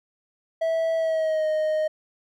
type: tone with pitch glide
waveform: triangle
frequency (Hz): 653 to 620.6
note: E5 to D#5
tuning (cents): -17 to -5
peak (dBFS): -19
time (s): 0.61-1.88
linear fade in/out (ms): 10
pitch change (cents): -88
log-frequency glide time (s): 0.96-1.47
effects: none